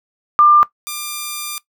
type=tone pair in turn; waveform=sine / 5% pulse; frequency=1194 / 1194 Hz; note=D6 / D6; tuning=+28 / +28 cents; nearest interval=unison; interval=0 cents; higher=neither; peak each=-6 / -12 dBFS; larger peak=first; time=0.39-0.63 / 0.87-1.58 s; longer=second; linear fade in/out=0 ms; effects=noise-tail reverb RT60 0.1 s tail -17 dB re dry